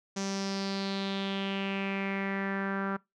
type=tone with low-pass filter sweep; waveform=sawtooth; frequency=195.6 Hz; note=G3; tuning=4 cents flat; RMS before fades=-33 dBFS; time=0.16-2.97 s; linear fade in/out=10 ms; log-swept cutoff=6200 to 1400 Hz; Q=4.4; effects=noise-tail reverb RT60 0.2 s tail -23 dB re dry

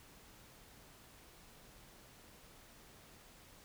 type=silence; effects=pink hiss -60 dBFS RMS until 3.64 s

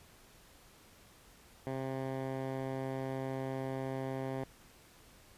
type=tone with low-pass filter; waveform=10% pulse; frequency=132.8 Hz; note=C3; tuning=26 cents sharp; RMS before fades=-38 dBFS; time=1.67-4.44 s; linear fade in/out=0 ms; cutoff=1700 Hz; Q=0.53; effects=pink hiss -60 dBFS RMS until 5.37 s + resampled to 32000 Hz

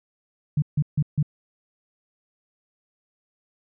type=tone bursts; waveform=sine; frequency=148.1 Hz; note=D3; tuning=15 cents sharp; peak=-17 dBFS; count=4; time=0.57-1.228 s; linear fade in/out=5 ms; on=52 ms; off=150 ms; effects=none

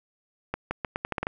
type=accelerating click train; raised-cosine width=0.5 ms; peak=-13 dBFS; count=9; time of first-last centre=0.54-1.269 s; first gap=170 ms; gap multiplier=0.81; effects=none

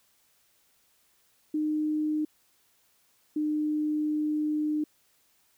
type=tone pair in turn; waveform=sine; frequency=305.7 / 303.1 Hz; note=D#4 / D#4; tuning=-30 / -45 cents; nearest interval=unison; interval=15 cents; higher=first; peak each=-25 dBFS; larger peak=neither; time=1.54-2.25 / 3.36-4.84 s; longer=second; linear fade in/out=5 ms; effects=white hiss -67 dBFS RMS until 5.57 s

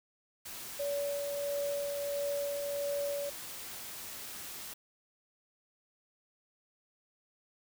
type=noise; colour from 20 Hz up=white; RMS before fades=-44 dBFS; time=0.45-4.74 s; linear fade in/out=10 ms
type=tone with tremolo; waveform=sine; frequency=570 Hz; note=C#5; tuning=48 cents sharp; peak=-31 dBFS; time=0.79-3.3 s; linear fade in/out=10 ms; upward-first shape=sine; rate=1.5 Hz; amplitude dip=30%
effects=none

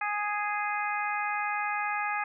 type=harmonic tone; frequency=415.1 Hz; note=G#4; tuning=1 cent flat; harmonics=2 / 3 / 4 / 5 / 6; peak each=-32 / -34 / -35 / -36 / -37 dBFS; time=0.01-2.24 s; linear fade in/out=5 ms; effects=none

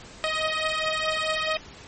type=beating tone pair; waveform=10% pulse; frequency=626 / 630.7 Hz; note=D#5 / D#5; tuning=+10 / +23 cents; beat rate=4.7 Hz; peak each=-18 / -19 dBFS; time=0.24-1.57 s; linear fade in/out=0 ms; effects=pink hiss -45 dBFS RMS until 1.87 s + MP3 32 kbps

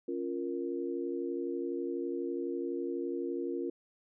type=chord; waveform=sine; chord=Bb minor; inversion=first; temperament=equal; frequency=277.2 / 349.2 / 466.2 Hz; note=Db4 / F4 / Bb4; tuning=0 / 0 / 0 cents; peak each=-38 / -35 / -39 dBFS; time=0.08-3.7 s; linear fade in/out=5 ms; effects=none

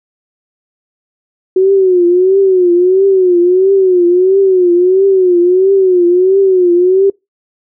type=tone with vibrato; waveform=sine; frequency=369.4 Hz; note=F#4; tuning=3 cents flat; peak=-5 dBFS; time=1.56-7.1 s; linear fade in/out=5 ms; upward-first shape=triangle; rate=1.5 Hz; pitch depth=120 cents each way; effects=noise-tail reverb RT60 0.2 s tail -25 dB re dry

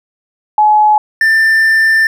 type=tone pair in turn; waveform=sine / triangle; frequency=849 / 1784 Hz; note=G#5 / A6; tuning=+38 / +23 cents; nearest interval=octave + minor second; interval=1285 cents; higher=second; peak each=-5 / -5 dBFS; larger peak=neither; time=0.58-0.98 / 1.21-2.07 s; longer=second; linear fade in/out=2 ms; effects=none

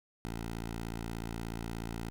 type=tone; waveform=10% pulse; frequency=56.7 Hz; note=A#1; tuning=47 cents flat; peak=-29 dBFS; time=0.25-2.1 s; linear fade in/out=0 ms; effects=none

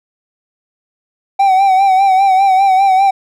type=tone with vibrato; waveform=triangle; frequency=770 Hz; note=G5; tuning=31 cents flat; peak=-5 dBFS; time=1.39-3.11 s; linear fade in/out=10 ms; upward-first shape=sine; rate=5 Hz; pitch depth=54 cents each way; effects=none

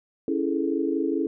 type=chord; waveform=sine; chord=A major seventh; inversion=first; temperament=equal; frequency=277.2 / 329.6 / 415.3 / 440 Hz; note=C#4 / E4 / G#4 / A4; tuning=0 / 0 / 0 / 0 cents; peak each=-27 / -26 / -30 / -31 dBFS; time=0.28-1.27 s; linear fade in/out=2 ms; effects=none

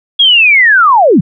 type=linear sweep; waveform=sine; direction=down; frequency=3346 to 130.81 Hz; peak=-3 dBFS; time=0.19-1.21 s; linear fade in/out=10 ms; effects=none

